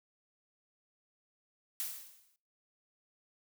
blue noise with exponential decay, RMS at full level -35 dBFS, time 1.8-2.36 s, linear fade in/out 0 ms, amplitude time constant 120 ms, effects noise-tail reverb RT60 0.4 s tail -21 dB re dry

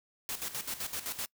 white noise with tremolo, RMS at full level -36 dBFS, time 0.29-1.26 s, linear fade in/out 0 ms, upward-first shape square, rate 7.8 Hz, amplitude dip 70%, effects noise-tail reverb RT60 0.1 s tail -24 dB re dry

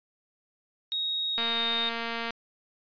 sine tone with pitch glide, 3765 to 3696 Hz, A#7 to A#7, +16 to -16 cents, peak -27 dBFS, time 0.92-1.89 s, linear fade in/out 0 ms, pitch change -32 cents, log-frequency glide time 1.29-1.63 s
click train, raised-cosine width 0.3 ms, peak -17 dBFS, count 215, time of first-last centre 1.38-2.306 s, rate 231 Hz
effects resampled to 11025 Hz

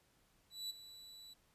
40% pulse tone with ADSR envelope, 3951 Hz, B7, in tune, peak -38 dBFS, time 0.5-1.34 s, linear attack 200 ms, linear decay 15 ms, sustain -14 dB, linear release 12 ms, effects pink hiss -73 dBFS RMS until 1.54 s + resampled to 32000 Hz

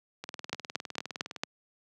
two click trains, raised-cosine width 0.2 ms, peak -12 / -21 dBFS, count 5 / 23, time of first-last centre 0.53-1.435 / 0.24-1.362 s, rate 4.42 / 19.6 Hz, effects high-pass 150 Hz 12 dB/octave

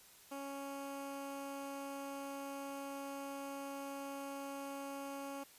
15% pulse tone with notch filter, 277.2 Hz, C#4, in tune, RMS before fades -45 dBFS, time 0.31-5.44 s, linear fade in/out 10 ms, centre 3900 Hz, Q 1.3, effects white hiss -61 dBFS RMS until 5.58 s + resampled to 32000 Hz

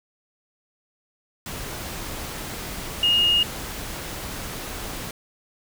sine tone in noise, 2853 Hz, F7, 36 cents sharp, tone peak -16 dBFS, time 3.03-3.43 s, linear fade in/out 2 ms, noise pink, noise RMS -33 dBFS, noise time 1.46-5.11 s, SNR +14 dB, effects none

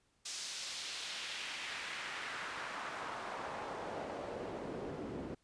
pink noise with band-pass filter sweep, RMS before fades -43 dBFS, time 0.25-5.35 s, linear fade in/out 10 ms, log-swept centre 5800 to 280 Hz, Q 1.3, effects pink hiss -75 dBFS RMS until 5.43 s + resampled to 22050 Hz

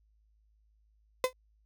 35% pulse tone with exponential decay, 510 Hz, C5, 44 cents flat, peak -20 dBFS, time 1.24-1.33 s, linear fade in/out 1 ms, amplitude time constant 18 ms, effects added 53 Hz sine -65 dBFS peak until 1.65 s

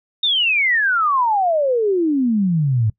sine exponential sweep, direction down, 3729 to 103.83 Hz, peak -14 dBFS, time 0.23-2.9 s, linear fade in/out 5 ms, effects noise-tail reverb RT60 0.1 s tail -22 dB re dry

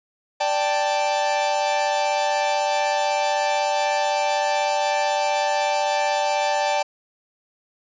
45% pulse chord, D suspended fourth, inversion none, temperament equal, 587.3 / 784 / 880 Hz, D5 / G5 / A5, 0 / 0 / 0 cents, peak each -24 dBFS, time 0.4-6.83 s, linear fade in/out 10 ms, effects resampled to 16000 Hz

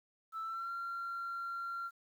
sine tone with pitch glide, 1318.5 to 1375.3 Hz, E6 to F6, 0 to -27 cents, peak -36 dBFS, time 0.32-1.91 s, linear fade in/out 50 ms, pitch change +73 cents, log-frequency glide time 0.42-0.7 s, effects tanh soft clip ceiling -35 dBFS + 11-bit

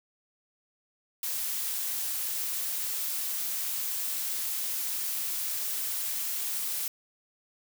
blue noise, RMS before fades -32 dBFS, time 1.23-6.88 s, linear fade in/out 2 ms, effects none

